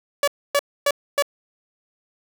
sawtooth tone bursts, 571 Hz, D5, 49 cents flat, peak -12 dBFS, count 4, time 0.23-1.224 s, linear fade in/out 2 ms, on 46 ms, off 270 ms, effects none

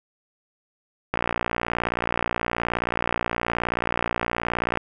click train, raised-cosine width 0.5 ms, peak -8 dBFS, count 215, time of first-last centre 1.14-4.773 s, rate 58.9 Hz, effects none

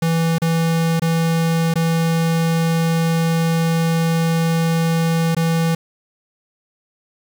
square tone with dropouts, 164.81 Hz, E3, in tune, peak -16 dBFS, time 0.02-5.75 s, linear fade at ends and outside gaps 5 ms, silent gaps 0.384-0.418 / 0.997-1.019 / 1.74-1.756 / 5.349-5.366 s, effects 7-bit

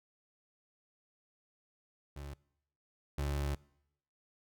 30% pulse tone pair in turn, 71.1 / 71.1 Hz, C#2 / C#2, +45 / +45 cents, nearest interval unison, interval 0 cents, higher neither, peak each -40 / -30 dBFS, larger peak second, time 2.16-2.34 / 3.18-3.55 s, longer second, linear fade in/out 5 ms, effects noise-tail reverb RT60 0.8 s tail -23 dB re dry

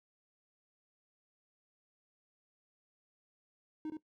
triangle tone with echo, 310 Hz, D#4, 6 cents flat, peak -34 dBFS, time 3.85-3.9 s, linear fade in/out 2 ms, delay 70 ms, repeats 1, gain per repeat -3 dB, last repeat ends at 3.97 s, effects noise-tail reverb RT60 0.1 s tail -17 dB re dry

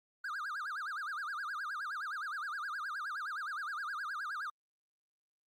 triangle tone with vibrato, 1396.9 Hz, F6, in tune, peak -35 dBFS, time 0.24-4.5 s, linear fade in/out 5 ms, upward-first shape sine, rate 9.6 Hz, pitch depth 290 cents each way, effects Opus 48 kbps

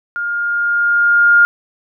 sine tone with level ramp, 1413 Hz, F6, 20 cents sharp, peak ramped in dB -18 to -5 dBFS, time 0.16-1.45 s, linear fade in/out 0 ms, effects none

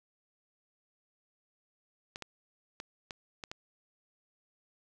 clicks, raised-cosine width 0.2 ms, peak -23 dBFS, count 6, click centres 2.159 / 2.223 / 2.801 / 3.108 / 3.438 / 3.515 s, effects none

